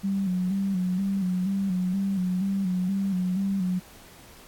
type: tone with vibrato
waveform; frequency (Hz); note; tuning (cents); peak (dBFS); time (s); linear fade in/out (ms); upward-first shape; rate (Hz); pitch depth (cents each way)
sine; 189; F#3; +37; -23; 0.03-3.8; 20; square; 2.1; 62
effects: pink hiss -50 dBFS RMS until 4.47 s + AAC 64 kbps